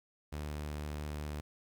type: tone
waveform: sawtooth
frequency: 74.6 Hz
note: D2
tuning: 28 cents sharp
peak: -34 dBFS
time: 0.32-1.41 s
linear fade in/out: 10 ms
effects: 11-bit